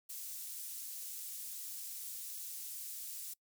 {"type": "high-pass noise", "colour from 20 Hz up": "pink", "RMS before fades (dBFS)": -45, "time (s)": [0.09, 3.34], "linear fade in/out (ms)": 10, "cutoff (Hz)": 8600, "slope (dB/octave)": 12, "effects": ["noise-tail reverb RT60 0.1 s tail -24 dB re dry"]}